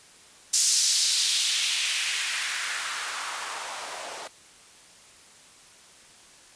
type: noise with band-pass filter sweep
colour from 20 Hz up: blue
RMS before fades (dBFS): -27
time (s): 0.53-4.28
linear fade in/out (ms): 10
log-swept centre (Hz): 6200 to 590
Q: 1.8
effects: white hiss -52 dBFS RMS until 6.55 s + resampled to 22050 Hz